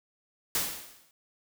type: noise with exponential decay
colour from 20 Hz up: white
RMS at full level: -26 dBFS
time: 0.55-1.11 s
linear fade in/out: 1 ms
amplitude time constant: 120 ms
effects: none